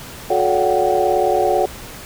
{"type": "tone cluster", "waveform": "sine", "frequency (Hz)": [363.4, 433.7, 572, 728, 766], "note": ["F#4", "A4", "D5", "F#5", "G5"], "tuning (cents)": [-31, -25, -46, -28, -40], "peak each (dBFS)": -20, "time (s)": [0.3, 1.66], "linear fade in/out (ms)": 5, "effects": ["pink hiss -35 dBFS RMS until 2.05 s"]}